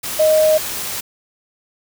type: tone in noise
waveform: sine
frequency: 622.3 Hz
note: D#5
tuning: in tune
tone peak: -10 dBFS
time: 0.19-0.58 s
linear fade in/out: 10 ms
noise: white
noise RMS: -25 dBFS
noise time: 0.03-1.01 s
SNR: +12 dB
effects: none